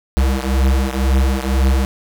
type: beating tone pair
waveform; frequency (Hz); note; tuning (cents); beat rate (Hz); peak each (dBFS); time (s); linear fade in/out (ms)
square; 65.3 / 67.3; C2 / C2; -3 / +49; 2; -16 / -18; 0.17-1.85; 0
effects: none